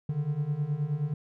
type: beating tone pair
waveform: triangle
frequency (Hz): 141.5 / 151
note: C#3 / D3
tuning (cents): +36 / +48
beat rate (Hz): 9.5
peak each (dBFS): -30 / -27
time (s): 0.09-1.14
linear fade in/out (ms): 5
effects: none